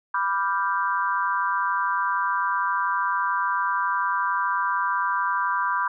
sine chord, G dominant seventh, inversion first, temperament equal, 987.8 / 1174.7 / 1396.9 / 1568 Hz, B5 / D6 / F6 / G6, 0 / 0 / 0 / 0 cents, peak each -25 / -26 / -31 / -28 dBFS, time 0.14-5.88 s, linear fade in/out 5 ms, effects none

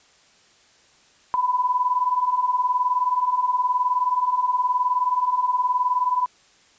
sine beating tone pair, 982 / 1001 Hz, B5 / B5, -10 / +23 cents, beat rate 19 Hz, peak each -24 / -20 dBFS, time 1.34-6.26 s, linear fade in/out 0 ms, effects white hiss -56 dBFS RMS until 6.78 s + resampled to 16000 Hz

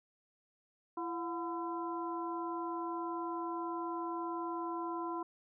harmonic tone with a mistuned harmonic, 337.3 Hz, E4, 40 cents sharp, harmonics 1 / 2 / 3 / 4, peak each -39 / -45 / -39 / -50 dBFS, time 0.97-5.23 s, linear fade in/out 5 ms, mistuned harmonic 2, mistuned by +110 cents, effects none

